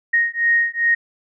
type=beating tone pair; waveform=sine; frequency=1864.7 / 1867.2 Hz; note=A#6 / A#6; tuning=0 / +2 cents; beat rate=2.5 Hz; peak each=-18 dBFS; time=0.13-0.95 s; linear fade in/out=10 ms; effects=none